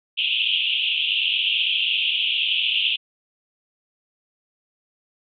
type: band-pass noise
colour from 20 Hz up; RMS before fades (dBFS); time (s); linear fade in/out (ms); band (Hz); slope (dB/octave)
pink; -22; 0.17-2.97; 20; 2600 to 3400; 96
effects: none